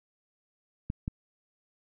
clicks, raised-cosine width 5 ms, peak -19 dBFS, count 2, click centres 0.901 / 1.079 s, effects none

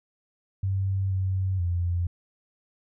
sine tone with pitch steps, 96.5 / 94.6 / 87.3 Hz, G2 / F#2 / F2, -27 / +39 / 0 cents, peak -23 dBFS, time 0.63-2.07 s, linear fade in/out 5 ms, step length 480 ms, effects none

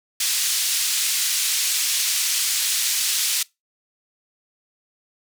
white band-pass noise, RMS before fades -22 dBFS, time 0.2-3.43 s, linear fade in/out 5 ms, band 2800 to 9100 Hz, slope 12 dB/octave, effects noise-tail reverb RT60 0.2 s tail -23 dB re dry

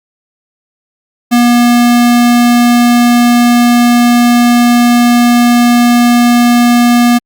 square tone, 240.3 Hz, B3, 47 cents flat, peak -5 dBFS, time 1.31-7.19 s, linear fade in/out 20 ms, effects Opus 48 kbps

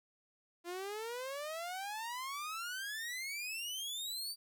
sawtooth exponential sweep, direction up, 340 to 4699 Hz, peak -36 dBFS, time 0.64-4.36 s, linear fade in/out 50 ms, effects 13-bit

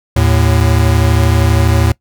square tone pair together, 78.56 / 111.1 Hz, D#2 / A2, +17 / +17 cents, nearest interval tritone, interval 600 cents, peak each -12 dBFS, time 0.16-1.92 s, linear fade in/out 5 ms, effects noise-tail reverb RT60 0.1 s tail -21 dB re dry

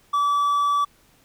triangle tone, 1152 Hz, D6, 34 cents flat, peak -16 dBFS, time 0.13-0.85 s, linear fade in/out 10 ms, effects pink hiss -58 dBFS RMS until 1.24 s

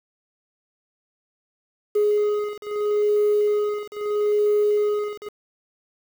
triangle beating tone pair, 416.9 / 417.67 Hz, G#4 / G#4, +7 / +10 cents, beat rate 0.77 Hz, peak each -19 dBFS, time 1.95-5.29 s, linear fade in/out 10 ms, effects tanh soft clip ceiling -12 dBFS + 7-bit

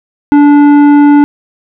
triangle tone with tanh clipping, 290.2 Hz, D4, 21 cents flat, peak -3 dBFS, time 0.32-1.24 s, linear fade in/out 0 ms, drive 15 dB, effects none

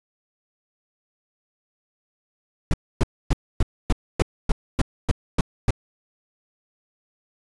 brown noise bursts, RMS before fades -17 dBFS, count 11, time 2.71-5.707 s, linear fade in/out 2 ms, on 27 ms, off 270 ms, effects resampled to 24000 Hz

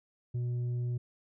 sine tone with tanh clipping, 121.8 Hz, B2, 24 cents flat, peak -31 dBFS, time 0.34-0.98 s, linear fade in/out 10 ms, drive 4 dB, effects none

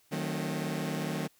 sawtooth chord, D# diminished seventh, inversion none, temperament just, 155.56 / 186.68 / 224 / 268.8 Hz, D#3 / F#3 / A3 / C4, 0 / +16 / +31 / +47 cents, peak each -31 / -33 / -34 / -35 dBFS, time 0.11-1.28 s, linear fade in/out 20 ms, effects white hiss -66 dBFS RMS until 1.39 s

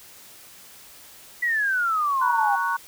sine exponential sweep, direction down, 1975.5 to 784 Hz, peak -20 dBFS, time 1.42-2.56 s, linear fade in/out 10 ms
sine chord, F# major, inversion first, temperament equal, 932.3 / 1108.7 / 1480 Hz, A#5 / C#6 / F#6, 0 / 0 / 0 cents, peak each -26 dBFS, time 2.21-2.77 s, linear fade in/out 10 ms
effects white hiss -47 dBFS RMS until 2.87 s

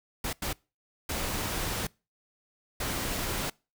pink noise bursts at uneven times, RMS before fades -32 dBFS, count 4, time 0.24-0.33 / 0.42-0.53 / 1.09-1.87 / 2.8-3.5 s, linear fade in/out 5 ms, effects noise-tail reverb RT60 0.3 s tail -25 dB re dry

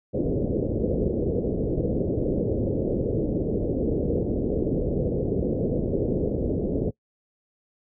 white low-pass noise, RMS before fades -25 dBFS, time 0.13-6.91 s, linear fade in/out 20 ms, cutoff 520 Hz, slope 48 dB/octave, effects noise-tail reverb RT60 0.1 s tail -22 dB re dry

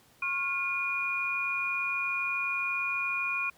sine tone cluster, 1086 / 1413 / 2437 Hz, C#6 / F6 / D#7, -36 / +20 / -37 cents, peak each -36 / -38 / -29 dBFS, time 0.22-3.5 s, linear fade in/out 5 ms, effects pink hiss -61 dBFS RMS until 3.57 s + high-pass 60 Hz 12 dB/octave

